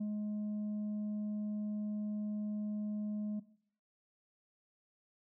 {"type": "tone with tanh clipping", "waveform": "sine", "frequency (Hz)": 210, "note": "G#3", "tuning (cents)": 19, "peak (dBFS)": -35, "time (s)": [0, 3.4], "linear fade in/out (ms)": 10, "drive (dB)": 2, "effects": ["noise-tail reverb RT60 0.6 s tail -18 dB re dry"]}